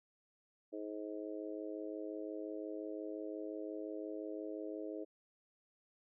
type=harmonic tone; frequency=105.7 Hz; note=G#2; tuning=31 cents sharp; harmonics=3 / 4 / 5 / 6; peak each=-44 / -46 / -48 / -50 dBFS; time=0.72-5.05 s; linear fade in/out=20 ms; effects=none